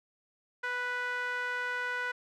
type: tone with band-pass filter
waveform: sawtooth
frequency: 493.7 Hz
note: B4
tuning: 1 cent flat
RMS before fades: -34 dBFS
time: 0.63-2.12 s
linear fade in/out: 10 ms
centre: 1600 Hz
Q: 3.5
effects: none